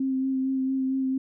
sine tone with vibrato, 264.4 Hz, C4, 18 cents sharp, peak -23 dBFS, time 0-1.18 s, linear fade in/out 5 ms, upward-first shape sine, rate 4.4 Hz, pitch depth 17 cents each way, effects none

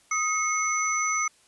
sine tone cluster, 1256 / 2170 / 6030 Hz, D#6 / C#7 / F#8, +16 / -37 / +32 cents, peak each -27 / -28 / -28 dBFS, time 0.11-1.28 s, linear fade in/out 5 ms, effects white hiss -60 dBFS RMS until 1.47 s + resampled to 24000 Hz

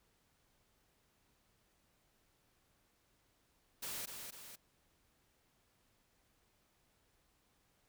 white noise with echo, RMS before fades -43 dBFS, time 3.82-4.06 s, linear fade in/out 10 ms, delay 250 ms, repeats 2, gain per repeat -5 dB, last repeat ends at 4.56 s, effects pink hiss -75 dBFS RMS until 7.88 s

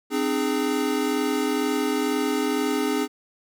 square chord, Ab major, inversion first, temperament equal with one note detuned, 261.6 / 303.7 / 415.3 Hz, C4 / Eb4 / Ab4, 0 / -42 / 0 cents, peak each -27 dBFS, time 0.1-3.08 s, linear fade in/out 50 ms, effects none

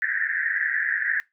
white band-pass noise, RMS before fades -25 dBFS, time 0.02-1.2 s, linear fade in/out 0 ms, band 1600 to 1900 Hz, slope 96 dB/octave, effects noise-tail reverb RT60 0.2 s tail -21 dB re dry

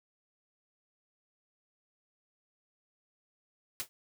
white noise with exponential decay, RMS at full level -31 dBFS, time 3.8-3.89 s, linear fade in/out 0 ms, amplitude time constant 18 ms, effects none

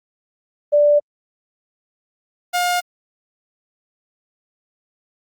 sine / sawtooth tone pair in turn, 587.3 / 711.8 Hz, D5 / F5, 0 / +33 cents, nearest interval minor third, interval 333 cents, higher second, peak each -10 / -13 dBFS, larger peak first, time 0.72-1 / 2.53-2.81 s, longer neither, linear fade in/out 20 ms, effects Opus 24 kbps

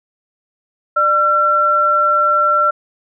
sine tone pair together, 598 / 1354.9 Hz, D5 / E6, +31 / +47 cents, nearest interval octave + major second, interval 1416 cents, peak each -19 / -11 dBFS, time 0.96-2.71 s, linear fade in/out 10 ms, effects none

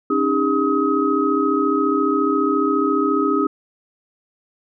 sine tone cluster, 274.7 / 309.2 / 403.8 / 1267 Hz, C#4 / D#4 / G#4 / D#6, -16 / -11 / -49 / +31 cents, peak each -21 dBFS, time 0.1-3.47 s, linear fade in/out 5 ms, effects none

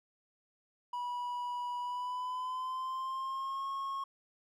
triangle tone with pitch glide, 976 to 1089.2 Hz, B5 to C#6, -21 to -31 cents, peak -33 dBFS, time 0.93-4.04 s, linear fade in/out 5 ms, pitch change +190 cents, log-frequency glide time 1.79-3.68 s, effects none

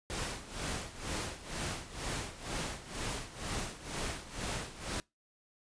pink noise with tremolo, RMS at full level -36 dBFS, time 0.1-5 s, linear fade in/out 0 ms, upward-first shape sine, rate 2.1 Hz, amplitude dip 80%, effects noise-tail reverb RT60 0.2 s tail -24 dB re dry + resampled to 22050 Hz

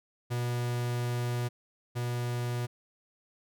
45% pulse tone pair in turn, 121.3 / 121.3 Hz, B2 / B2, -31 / -31 cents, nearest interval unison, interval 0 cents, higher neither, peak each -29 / -30 dBFS, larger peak first, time 0.3-1.49 / 1.95-2.67 s, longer first, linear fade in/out 20 ms, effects none

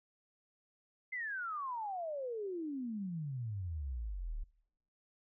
sine exponential sweep, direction down, 2093 to 33.73 Hz, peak -37 dBFS, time 1.12-4.44 s, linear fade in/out 10 ms, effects noise-tail reverb RT60 0.9 s tail -23 dB re dry

